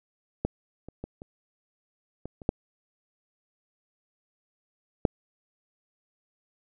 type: clicks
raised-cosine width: 2 ms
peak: -12 / -28 / -22 / -28 / -23 / -29 / -9 / -6 dBFS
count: 8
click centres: 0.45 / 0.886 / 1.04 / 1.219 / 2.256 / 2.418 / 2.491 / 5.052 s
effects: none